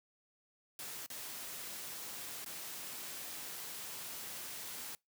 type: noise with dropouts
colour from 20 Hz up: white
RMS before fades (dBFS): -45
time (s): 0.79-4.95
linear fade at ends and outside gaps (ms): 1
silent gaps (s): 1.062-1.101 / 2.446-2.461
effects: noise-tail reverb RT60 0.2 s tail -25 dB re dry + high-pass 100 Hz 12 dB/octave